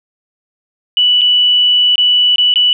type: tone with dropouts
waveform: sine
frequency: 2960 Hz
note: F#7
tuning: in tune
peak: -7 dBFS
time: 0.97-2.73 s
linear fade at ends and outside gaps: 1 ms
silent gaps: 1.211-1.216 / 1.957-1.98 / 2.359-2.382 / 2.54-2.558 s
effects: none